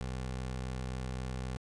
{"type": "tone", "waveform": "20% pulse", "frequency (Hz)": 63.8, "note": "C2", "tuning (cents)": -43, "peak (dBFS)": -31, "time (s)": [0.01, 1.57], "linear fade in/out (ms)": 0, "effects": ["resampled to 22050 Hz"]}